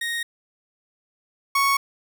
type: tone pair in turn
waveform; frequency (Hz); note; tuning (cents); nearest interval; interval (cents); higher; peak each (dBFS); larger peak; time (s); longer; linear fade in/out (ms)
30% pulse; 1864.7 / 1108.8; A#6 / C#6; 0 / 0; major sixth; 900; first; -22 / -15; second; 0.01-0.23 / 1.55-1.77; neither; 5
effects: none